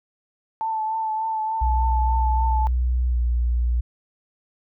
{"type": "tone with vibrato", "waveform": "sine", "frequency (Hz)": 880, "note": "A5", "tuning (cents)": 0, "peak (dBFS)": -22, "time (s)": [0.61, 2.67], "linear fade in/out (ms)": 0, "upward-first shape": "triangle", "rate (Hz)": 3.4, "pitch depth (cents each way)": 30}
{"type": "tone with pitch glide", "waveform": "sine", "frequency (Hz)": [61.74, 59.74], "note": ["B1", "A#1"], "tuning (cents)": [0, 43], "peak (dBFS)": -18, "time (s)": [1.61, 3.81], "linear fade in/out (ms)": 10, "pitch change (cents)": -57, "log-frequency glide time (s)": [3.09, 3.17]}
{"effects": []}